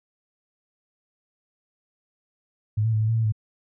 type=tone with pitch steps; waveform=sine; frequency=106.7 / 112.5 / 108.5 / 109.4 / 113.6 / 112.6 / 108 Hz; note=G#2 / A2 / A2 / A2 / A#2 / A2 / A2; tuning=+47 / +39 / -24 / -9 / -44 / +40 / -32 cents; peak=-19 dBFS; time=2.77-3.323 s; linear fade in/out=10 ms; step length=79 ms; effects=none